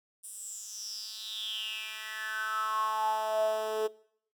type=tone with high-pass filter sweep; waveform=10% pulse; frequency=217.5 Hz; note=A3; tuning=20 cents flat; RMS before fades=-34 dBFS; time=0.23-3.88 s; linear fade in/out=20 ms; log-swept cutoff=9400 to 440 Hz; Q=8.2; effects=noise-tail reverb RT60 0.6 s tail -20 dB re dry